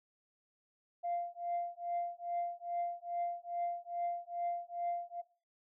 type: tone with tremolo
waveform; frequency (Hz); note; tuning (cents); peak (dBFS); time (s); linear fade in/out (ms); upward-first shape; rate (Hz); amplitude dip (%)
sine; 695; F5; -9; -30; 1.03-5.22; 20; triangle; 2.4; 100
effects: noise-tail reverb RT60 0.4 s tail -19 dB re dry + tanh soft clip ceiling -29 dBFS